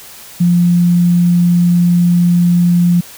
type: tone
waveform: sine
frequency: 174.61 Hz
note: F3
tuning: in tune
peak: -7 dBFS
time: 0.4-3.01 s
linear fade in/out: 10 ms
effects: white hiss -35 dBFS RMS until 3.17 s